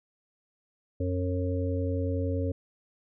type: harmonic tone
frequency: 90.7 Hz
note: F#2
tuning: 34 cents flat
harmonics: 1 / 3 / 5 / 6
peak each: -28 / -33 / -35 / -36 dBFS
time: 1-2.52 s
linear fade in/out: 5 ms
effects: none